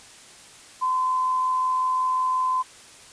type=tone with amplitude modulation; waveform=sine; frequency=1025 Hz; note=C6; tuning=36 cents flat; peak=-19 dBFS; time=0.81-2.63 s; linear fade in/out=20 ms; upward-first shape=sine; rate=85.5 Hz; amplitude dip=25%; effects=white hiss -47 dBFS RMS until 3.12 s + resampled to 22050 Hz